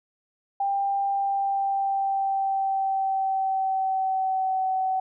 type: tone with pitch glide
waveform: sine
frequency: 793 to 756.8 Hz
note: G5 to F#5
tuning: +20 to +39 cents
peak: -22 dBFS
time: 0.6-5 s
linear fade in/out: 5 ms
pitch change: -81 cents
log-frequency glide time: 1.08-4.67 s
effects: none